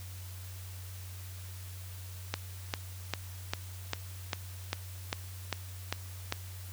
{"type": "click train", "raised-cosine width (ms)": 0.2, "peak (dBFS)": -13, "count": 11, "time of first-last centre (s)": [2.34, 6.324], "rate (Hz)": 2.51, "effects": ["added 92 Hz sine -42 dBFS peak until 6.72 s", "white hiss -51 dBFS RMS until 6.72 s"]}